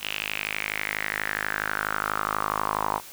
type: tone with band-pass filter sweep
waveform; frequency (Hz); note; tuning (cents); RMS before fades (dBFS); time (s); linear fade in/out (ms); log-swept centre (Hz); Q
sawtooth; 52.2; G#1; +10; -29; 0-3.01; 50; 2900 to 950; 5
effects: white hiss -44 dBFS RMS until 3.12 s